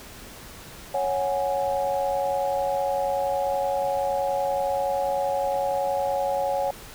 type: chord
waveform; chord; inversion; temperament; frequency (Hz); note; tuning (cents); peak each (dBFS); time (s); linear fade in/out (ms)
sine; C# suspended fourth; none; equal; 554.4 / 740 / 830.6; C#5 / F#5 / G#5; 0 / 0 / 0; -25 / -28 / -28; 0.94-6.71; 5
effects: pink hiss -43 dBFS RMS until 6.94 s